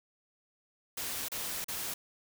white noise with dropouts, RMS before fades -37 dBFS, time 0.97-1.94 s, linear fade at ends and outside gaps 5 ms, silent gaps 1.285-1.317 / 1.644-1.683 s, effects none

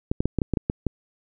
clicks, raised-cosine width 3 ms, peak -9 dBFS, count 9, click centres 0.115 / 0.205 / 0.256 / 0.387 / 0.418 / 0.537 / 0.572 / 0.699 / 0.867 s, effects none

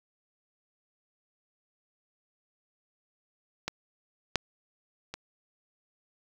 clicks, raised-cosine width 0.2 ms, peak -14 / -7 / -20 dBFS, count 3, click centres 3.68 / 4.357 / 5.14 s, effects 8-bit

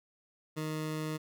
20% pulse tone, 155.56 Hz, D#3, in tune, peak -29 dBFS, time 0.56-1.18 s, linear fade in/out 20 ms, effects none

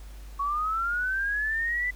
sine linear sweep, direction up, 1108.7 to 2000 Hz, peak -25 dBFS, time 0.39-1.91 s, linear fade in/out 10 ms, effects added 50 Hz sine -40 dBFS peak until 1.95 s + pink hiss -54 dBFS RMS until 1.95 s

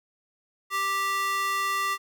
square tone with high-pass filter, 392 Hz, G4, in tune, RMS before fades -27 dBFS, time 0.7-1.98 s, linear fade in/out 50 ms, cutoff 1400 Hz, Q 3.7, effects none

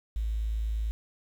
sine tone, 54.4 Hz, A1, 19 cents flat, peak -27 dBFS, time 0.16-0.91 s, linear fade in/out 0 ms, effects 9-bit

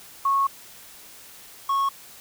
sine / triangle tone pair in turn, 1100 / 1100 Hz, C#6 / C#6, -14 / -14 cents, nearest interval unison, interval 0 cents, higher neither, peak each -18 dBFS, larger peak neither, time 0.25-0.47 / 1.69-1.89 s, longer first, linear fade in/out 5 ms, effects white hiss -46 dBFS RMS until 2.2 s

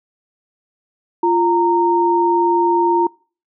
sine tone pair together, 346.8 / 924.6 Hz, F4 / A#5, -12 / -14 cents, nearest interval octave + perfect fourth, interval 1698 cents, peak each -15 dBFS, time 1.23-3.07 s, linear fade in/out 5 ms, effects noise-tail reverb RT60 0.4 s tail -25 dB re dry

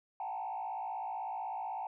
sine tone with frequency modulation, 821 Hz, G#5, 20 cents flat, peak -35 dBFS, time 0.2-1.87 s, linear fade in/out 2 ms, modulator 56 Hz, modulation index 1.7, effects tanh soft clip ceiling -32 dBFS

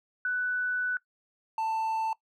sine / triangle tone pair in turn, 1490 / 887.8 Hz, F#6 / A5, +12 / +15 cents, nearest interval major sixth, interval 897 cents, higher first, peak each -26 / -25 dBFS, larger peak second, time 0.25-0.97 / 1.58-2.13 s, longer first, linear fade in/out 2 ms, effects noise-tail reverb RT60 0.1 s tail -20 dB re dry

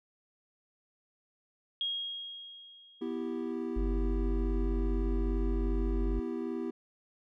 sine tone with exponential decay, 3270 Hz, G#7, 28 cents flat, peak -29 dBFS, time 1.81-3.52 s, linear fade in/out 1 ms, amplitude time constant 370 ms
triangle chord, E minor, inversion second, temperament equal, 246.9 / 329.6 / 392 Hz, B3 / E4 / G4, 0 / 0 / 0 cents, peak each -35 / -35 / -36 dBFS, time 3.01-6.71 s, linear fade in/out 10 ms
triangle tone, 48.24 Hz, G1, 27 cents flat, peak -26 dBFS, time 3.76-6.2 s, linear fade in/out 10 ms
effects tanh soft clip ceiling -17 dBFS

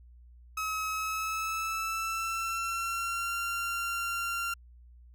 30% pulse tone with pitch glide, 1281 to 1380.9 Hz, E6 to F6, -50 to -20 cents, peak -28 dBFS, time 0.57-4.54 s, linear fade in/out 5 ms, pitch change +130 cents, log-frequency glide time 0.89-3.35 s, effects added 60 Hz sine -51 dBFS peak until 5.14 s

